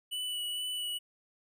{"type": "tone with vibrato", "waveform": "square", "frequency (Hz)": 2960, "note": "F#7", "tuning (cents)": 0, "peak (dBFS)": -34, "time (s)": [0.11, 0.99], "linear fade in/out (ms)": 20, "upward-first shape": "sine", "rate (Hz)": 2.2, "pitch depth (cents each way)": 15, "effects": []}